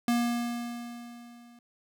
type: tone with level ramp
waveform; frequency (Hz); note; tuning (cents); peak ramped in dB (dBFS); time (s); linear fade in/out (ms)
square; 238.1; A#3; +37; -23 to -53; 0.08-1.59; 2
effects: none